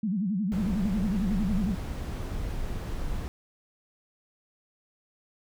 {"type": "tone with vibrato", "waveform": "sine", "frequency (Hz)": 198.2, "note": "G3", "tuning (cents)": 19, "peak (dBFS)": -25, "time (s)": [0.03, 1.75], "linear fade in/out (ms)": 5, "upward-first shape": "sine", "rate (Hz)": 11, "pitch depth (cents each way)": 200}
{"type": "noise", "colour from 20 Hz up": "brown", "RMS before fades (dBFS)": -32, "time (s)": [0.52, 3.28], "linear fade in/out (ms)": 0}
{"type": "click", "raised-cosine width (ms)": 5, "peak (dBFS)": -20, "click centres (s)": 0.856}
{"effects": []}